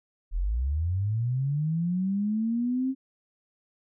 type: linear sweep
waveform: sine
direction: up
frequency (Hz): 36.71 to 268.6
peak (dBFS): -24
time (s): 0.31-2.95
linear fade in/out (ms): 50
effects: none